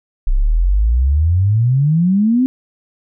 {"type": "exponential sweep", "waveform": "sine", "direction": "up", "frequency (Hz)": [30.87, 264.8], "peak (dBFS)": -10, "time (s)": [0.27, 2.46], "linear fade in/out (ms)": 0, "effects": []}